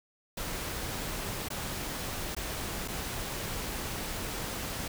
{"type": "noise with dropouts", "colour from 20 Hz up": "pink", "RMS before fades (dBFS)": -36, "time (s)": [0.37, 4.88], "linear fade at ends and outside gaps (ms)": 5, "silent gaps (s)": [[1.486, 1.502], [2.35, 2.365], [2.878, 2.882]], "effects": []}